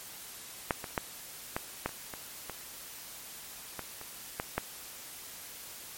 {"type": "clicks", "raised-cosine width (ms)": 0.5, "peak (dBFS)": [-11, -22, -13, -15, -14, -29, -24, -22, -21, -29, -16, -13], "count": 12, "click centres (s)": [0.708, 0.842, 0.978, 1.565, 1.86, 1.892, 2.138, 2.497, 3.793, 4.014, 4.399, 4.58], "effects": ["white hiss -46 dBFS RMS until 5.97 s", "MP3 64 kbps"]}